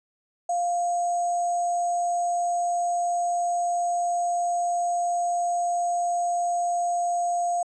sine tone with sample-and-hold, 698.5 Hz, F5, in tune, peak -22 dBFS, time 0.49-7.63 s, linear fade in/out 5 ms, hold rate 7350 Hz, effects resampled to 24000 Hz

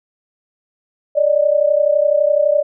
sine tone pair together, 575.1 / 607 Hz, D5 / D#5, -36 / -43 cents, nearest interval minor second, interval 93 cents, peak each -14 dBFS, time 1.15-2.63 s, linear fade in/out 20 ms, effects none

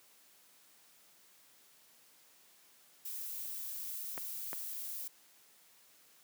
violet noise, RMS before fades -42 dBFS, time 3.05-5.08 s, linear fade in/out 5 ms
clicks, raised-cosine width 0.5 ms, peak -26 dBFS, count 2, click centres 4.178 / 4.531 s
effects white hiss -64 dBFS RMS until 6.23 s + high-pass 150 Hz 12 dB/octave

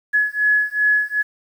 sine beating tone pair, 1694 / 1696.6 Hz, G#6 / G#6, +34 / +36 cents, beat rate 2.6 Hz, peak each -18 dBFS, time 0.13-1.23 s, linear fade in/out 20 ms, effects 8-bit

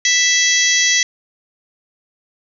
harmonic tone with a mistuned harmonic, 659.3 Hz, E5, in tune, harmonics 3 / 4 / 5 / 6 / 7 / 8 / 9 / 10, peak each -16 / -26 / -20 / -24 / -25 / -24 / -17 / -24 dBFS, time 0.05-1.03 s, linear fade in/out 2 ms, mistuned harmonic 7, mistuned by -19 cents, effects none

